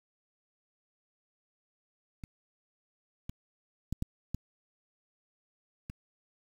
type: clicks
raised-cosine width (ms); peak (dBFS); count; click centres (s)
5; -30 / -27 / -20 / -19 / -21 / -29; 6; 2.238 / 3.295 / 3.926 / 4.024 / 4.346 / 5.899
effects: 8-bit